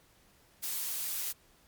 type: noise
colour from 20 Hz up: blue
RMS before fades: -35 dBFS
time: 0.62-1.33 s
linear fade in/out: 20 ms
effects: pink hiss -64 dBFS RMS until 1.67 s + MP3 96 kbps